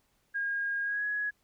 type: tone with pitch glide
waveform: sine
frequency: 1626 to 1676.5 Hz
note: G#6 to G#6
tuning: -37 to +16 cents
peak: -29 dBFS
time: 0.34-1.31 s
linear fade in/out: 20 ms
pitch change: +53 cents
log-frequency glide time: 0.83-1.05 s
effects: pink hiss -72 dBFS RMS until 1.43 s